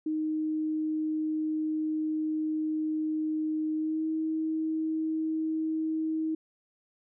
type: tone with pitch glide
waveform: sine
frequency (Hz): 311.1 to 316.9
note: D#4 to D#4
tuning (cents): 0 to +32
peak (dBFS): -27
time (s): 0.06-6.35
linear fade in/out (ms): 5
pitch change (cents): +32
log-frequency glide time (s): 3.75-4.06
effects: none